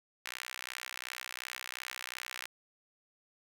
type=tone with high-pass filter; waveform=sawtooth; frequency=62.8 Hz; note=B1; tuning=30 cents sharp; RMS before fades=-44 dBFS; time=0.25-2.47 s; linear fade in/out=0 ms; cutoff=1900 Hz; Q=1.5; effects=10-bit